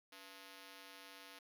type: ring-modulated tone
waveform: 5% pulse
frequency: 388.9 Hz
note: G4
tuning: 14 cents flat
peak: -40 dBFS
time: 0.12-1.39 s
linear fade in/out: 5 ms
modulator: 104 Hz
effects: none